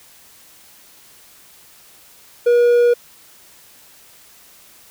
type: tone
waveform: triangle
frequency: 480 Hz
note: B4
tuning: 49 cents flat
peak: -8 dBFS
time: 2.46-2.94 s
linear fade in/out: 10 ms
effects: white hiss -47 dBFS RMS until 4.9 s